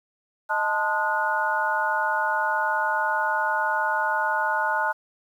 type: harmonic tone with a mistuned harmonic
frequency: 207.7 Hz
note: G#3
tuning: in tune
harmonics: 3 / 4 / 5 / 6 / 7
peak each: -31 / -25 / -31 / -34 / -25 dBFS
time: 0.49-4.93 s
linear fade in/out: 20 ms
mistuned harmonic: 4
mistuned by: +100 cents
effects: 9-bit